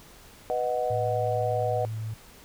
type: chord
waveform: sine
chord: B major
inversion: none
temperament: equal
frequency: 493.9 / 622.3 / 740 Hz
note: B4 / D#5 / F#5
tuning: 0 / 0 / 0 cents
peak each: -29 dBFS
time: 0.5-1.85 s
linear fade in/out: 0 ms
type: tone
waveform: sine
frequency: 110 Hz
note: A2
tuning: in tune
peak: -30 dBFS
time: 0.9-2.14 s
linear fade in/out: 5 ms
effects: pink hiss -51 dBFS RMS until 2.44 s